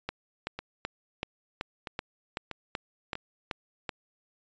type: two click trains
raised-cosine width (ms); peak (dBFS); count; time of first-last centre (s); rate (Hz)
0.3; -16 / -20; 11 / 5; 0.09-3.892 / 0.59-3.154; 2.63 / 1.56
effects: resampled to 16000 Hz